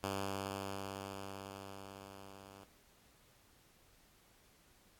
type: tone with level ramp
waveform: 5% pulse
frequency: 98 Hz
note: G2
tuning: in tune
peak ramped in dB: -25 to -43 dBFS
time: 0.03-2.64 s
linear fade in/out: 5 ms
effects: pink hiss -67 dBFS RMS until 4.99 s + AAC 64 kbps